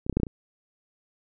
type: clicks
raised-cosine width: 3 ms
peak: -23 / -8 / -25 / -9 / -17 / -8 / -25 dBFS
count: 7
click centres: 0.065 / 0.097 / 0.127 / 0.17 / 0.2 / 0.233 / 0.268 s
effects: none